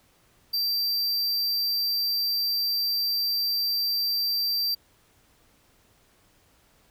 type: tone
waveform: square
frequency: 4695 Hz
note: D8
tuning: 1 cent flat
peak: -24 dBFS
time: 0.53-4.75 s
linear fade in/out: 10 ms
effects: pink hiss -62 dBFS RMS until 6.9 s